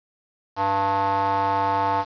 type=tone with band-pass filter; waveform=square; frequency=98.2 Hz; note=G2; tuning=4 cents sharp; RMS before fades=-22 dBFS; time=0.56-2.05 s; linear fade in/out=50 ms; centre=910 Hz; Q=4.9; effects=resampled to 11025 Hz + 7-bit